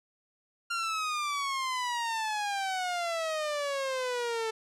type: exponential sweep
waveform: sawtooth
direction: down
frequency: 1396.9 to 440 Hz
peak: -26 dBFS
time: 0.7-4.51 s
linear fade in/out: 10 ms
effects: low-pass 8000 Hz 12 dB/octave